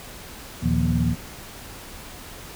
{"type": "tone cluster", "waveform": "sine", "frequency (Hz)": [77.7, 117.3, 157.8, 175, 238.4], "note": ["D#2", "A#2", "D#3", "F3", "A#3"], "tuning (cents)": [-2, 11, 25, 4, 39], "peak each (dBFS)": -25, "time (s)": [0.61, 1.16], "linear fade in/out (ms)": 50, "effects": ["pink hiss -40 dBFS RMS until 2.55 s"]}